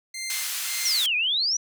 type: tone with tremolo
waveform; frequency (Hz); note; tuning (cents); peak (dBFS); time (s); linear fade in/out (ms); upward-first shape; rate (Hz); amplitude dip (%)
15% pulse; 2093; C7; 0; -23; 0.14-1.02; 5; sine; 1.8; 90
type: band-pass noise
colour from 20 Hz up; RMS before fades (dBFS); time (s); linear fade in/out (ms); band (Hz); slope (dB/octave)
white; -30; 0.3-1.06; 0; 1600 to 13000; 12
type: exponential two-way sweep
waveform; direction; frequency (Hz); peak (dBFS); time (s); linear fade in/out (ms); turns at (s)
sine; down then up; 6010 to 2398 to 6010; -21; 0.85-1.57; 5; 1.16
effects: none